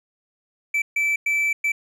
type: tone bursts at uneven times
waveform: triangle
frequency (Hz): 2320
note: D7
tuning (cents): -22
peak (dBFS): -17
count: 4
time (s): 0.74-0.82 / 0.96-1.16 / 1.26-1.53 / 1.64-1.72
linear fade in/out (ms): 5
effects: none